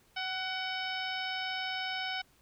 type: harmonic tone with a mistuned harmonic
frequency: 753 Hz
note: F#5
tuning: 30 cents sharp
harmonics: 1 / 2 / 3 / 4 / 5 / 6 / 7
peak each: -39 / -39 / -40 / -40 / -44 / -51 / -43 dBFS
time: 0.16-2.22 s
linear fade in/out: 10 ms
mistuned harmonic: 2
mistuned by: -24 cents
effects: pink hiss -66 dBFS RMS until 2.41 s